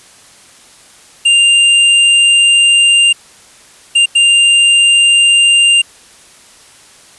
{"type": "tone bursts at uneven times", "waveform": "square", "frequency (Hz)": 2794, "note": "F7", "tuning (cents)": 0, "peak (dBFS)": -6, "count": 3, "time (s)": [[1.25, 3.13], [3.95, 4.06], [4.15, 5.82]], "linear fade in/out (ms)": 10, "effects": ["white hiss -41 dBFS RMS until 7.18 s", "resampled to 24000 Hz"]}